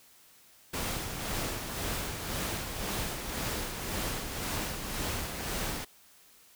pink noise with tremolo, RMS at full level -33 dBFS, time 0.73-5.85 s, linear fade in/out 10 ms, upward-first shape sine, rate 1.9 Hz, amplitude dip 45%, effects white hiss -59 dBFS RMS until 6.55 s

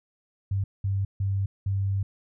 sine tone bursts at uneven times, 98 Hz, G2, in tune, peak -23 dBFS, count 4, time 0.51-0.64 / 0.84-1.05 / 1.2-1.46 / 1.66-2.03 s, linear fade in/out 5 ms, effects none

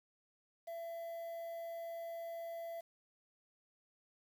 triangle tone with quantisation, 671 Hz, E5, 31 cents sharp, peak -40 dBFS, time 0.67-2.81 s, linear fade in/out 10 ms, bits 10, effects none

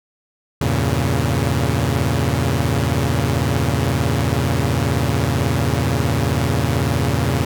sawtooth chord, E diminished seventh, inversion none, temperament equal, 82.41 / 98 / 116.54 / 138.59 Hz, E2 / G2 / Bb2 / Db3, 0 / 0 / 0 / 0 cents, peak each -18 / -21 / -17 / -17 dBFS, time 0.61-7.45 s, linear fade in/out 5 ms, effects none

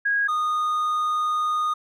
sine / triangle tone pair in turn, 1644 / 1231.6 Hz, G#6 / D#6, -18 / -18 cents, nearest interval perfect fourth, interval 500 cents, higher first, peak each -19 / -19 dBFS, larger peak neither, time 0.05-0.28 / 0.28-1.74 s, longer second, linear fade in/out 10 ms, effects none

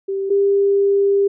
sine tone pair in turn, 390.4 / 398.4 Hz, G4 / G4, -7 / +28 cents, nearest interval unison, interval 35 cents, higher second, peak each -19 / -12 dBFS, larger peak second, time 0.08-0.3 / 0.3-1.28 s, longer second, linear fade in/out 10 ms, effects none

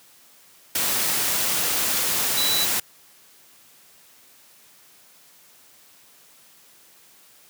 sine tone in noise, 3951 Hz, B7, in tune, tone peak -22 dBFS, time 2.37-2.65 s, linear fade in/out 5 ms, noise white, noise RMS -23 dBFS, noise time 0.75-2.8 s, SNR -2 dB, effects white hiss -53 dBFS RMS until 7.49 s + high-pass 100 Hz 12 dB/octave

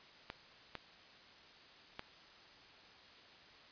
clicks, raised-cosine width 0.3 ms, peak -26 dBFS, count 3, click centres 0.301 / 0.753 / 1.994 s, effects white hiss -59 dBFS RMS until 3.71 s + resampled to 11025 Hz

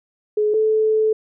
sine tone pair in turn, 423.2 / 435.3 Hz, G#4 / A4, +33 / -19 cents, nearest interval unison, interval 48 cents, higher second, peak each -15 / -14 dBFS, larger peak second, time 0.37-0.54 / 0.54-1.13 s, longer second, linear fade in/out 5 ms, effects none

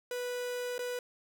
45% pulse tone with dropouts, 492.5 Hz, B4, 5 cents flat, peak -34 dBFS, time 0.11-0.99 s, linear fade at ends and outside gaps 2 ms, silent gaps 0.781-0.791 s, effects none

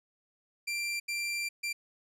sawtooth tone bursts at uneven times, 2364 Hz, D7, 11 cents sharp, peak -28 dBFS, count 3, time 0.67-1 / 1.08-1.49 / 1.63-1.73 s, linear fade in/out 10 ms, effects low-pass 11000 Hz 12 dB/octave

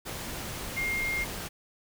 sine tone in noise, 2124 Hz, C7, 25 cents sharp, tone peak -28 dBFS, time 0.76-1.25 s, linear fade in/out 20 ms, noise pink, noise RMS -37 dBFS, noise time 0.05-1.49 s, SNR +6 dB, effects none

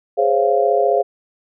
sine chord, Db major seventh, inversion second, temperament just, 415.8 / 519.7 / 554.4 / 693 Hz, Ab4 / C5 / Db5 / F5, +2 / -12 / 0 / -14 cents, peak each -18 / -19 / -20 / -17 dBFS, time 0.17-1.03 s, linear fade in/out 20 ms, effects none

